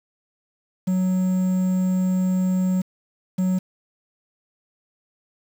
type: tone bursts at uneven times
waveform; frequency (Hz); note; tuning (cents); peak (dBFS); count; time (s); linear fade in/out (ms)
triangle; 185; F#3; 0; -16; 2; 0.87-2.82 / 3.38-3.59; 10
effects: 7-bit